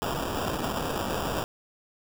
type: noise with sample-and-hold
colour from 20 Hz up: white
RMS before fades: -30 dBFS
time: 0.02-1.44 s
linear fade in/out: 0 ms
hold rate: 2100 Hz
effects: none